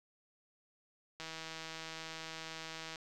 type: click train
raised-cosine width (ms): 0.2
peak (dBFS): -27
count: 284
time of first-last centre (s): 1.2-2.958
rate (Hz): 161
effects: none